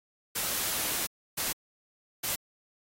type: noise bursts at uneven times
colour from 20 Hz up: white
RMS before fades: -31 dBFS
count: 3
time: 0.35-1.07 / 1.37-1.53 / 2.23-2.36 s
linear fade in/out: 10 ms
effects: AAC 48 kbps